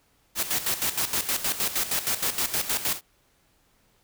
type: noise with tremolo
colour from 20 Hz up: white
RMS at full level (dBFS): -25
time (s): 0.35-3.01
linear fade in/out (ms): 50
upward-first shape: square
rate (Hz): 6.4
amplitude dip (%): 70
effects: pink hiss -65 dBFS RMS until 4.03 s